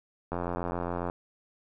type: click train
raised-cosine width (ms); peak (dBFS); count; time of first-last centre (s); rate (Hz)
1; -18; 69; 0.32-1.099; 87.3
effects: none